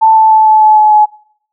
sine tone with pitch steps, 884 / 877.9 / 871.8 / 865.8 / 859.8 / 853.9 / 848 Hz, A5 / A5 / A5 / A5 / A5 / G#5 / G#5, +8 / -4 / -16 / -28 / -40 / +48 / +36 cents, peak -3 dBFS, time 0.01-1.06 s, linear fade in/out 20 ms, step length 150 ms, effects noise-tail reverb RT60 0.6 s tail -22 dB re dry

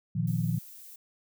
sine chord, Bb suspended fourth, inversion none, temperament equal with one note detuned, 116.54 / 154.31 / 174.61 Hz, Bb2 / Eb3 / F3, 0 / -14 / 0 cents, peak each -30 dBFS, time 0.15-0.59 s, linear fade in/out 10 ms
violet noise, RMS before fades -48 dBFS, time 0.27-0.96 s, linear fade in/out 5 ms
effects none

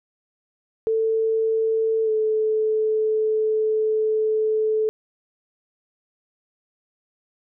sine tone with pitch glide, 444.8 to 434.6 Hz, A4 to A4, +19 to -21 cents, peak -18 dBFS, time 0.87-4.89 s, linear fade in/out 0 ms, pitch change -40 cents, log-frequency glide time 2.04-2.1 s, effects none

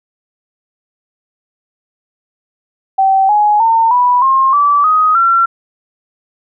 sine tone with pitch steps, 772 / 837 / 907.5 / 984 / 1066.8 / 1156.7 / 1254.1 / 1359.7 Hz, G5 / G#5 / A#5 / B5 / C6 / D6 / D#6 / F6, -27 / +13 / -47 / -7 / +33 / -27 / +13 / -47 cents, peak -7 dBFS, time 2.98-5.46 s, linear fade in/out 10 ms, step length 310 ms, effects none

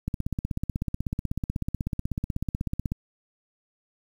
click train, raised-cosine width 5 ms, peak -15 dBFS, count 47, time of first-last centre 0.08-2.92 s, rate 16.2 Hz, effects 8-bit

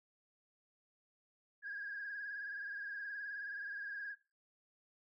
sine tone with vibrato, 1643 Hz, G#6, 19 cents flat, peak -40 dBFS, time 1.62-4.16 s, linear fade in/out 50 ms, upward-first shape triangle, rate 19 Hz, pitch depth 67 cents each way, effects noise-tail reverb RT60 0.3 s tail -19 dB re dry + tanh soft clip ceiling -36 dBFS

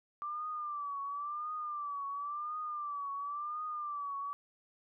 sine tone with vibrato, 1174.7 Hz, D6, in tune, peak -36 dBFS, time 0.22-4.33 s, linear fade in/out 0 ms, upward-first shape triangle, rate 0.95 Hz, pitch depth 97 cents each way, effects none

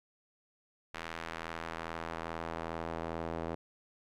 sawtooth tone with band-pass filter sweep, 82.41 Hz, E2, in tune, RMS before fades -40 dBFS, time 0.94-3.55 s, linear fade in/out 5 ms, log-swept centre 1900 to 570 Hz, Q 0.88, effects none

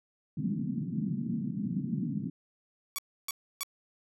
pink band-pass noise, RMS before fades -33 dBFS, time 0.37-2.3 s, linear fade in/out 5 ms, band 140 to 270 Hz, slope 48 dB/octave
5% pulse tone bursts, 1131 Hz, C#6, 34 cents sharp, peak -20 dBFS, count 3, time 2.96-3.632 s, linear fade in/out 0 ms, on 24 ms, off 300 ms
effects none

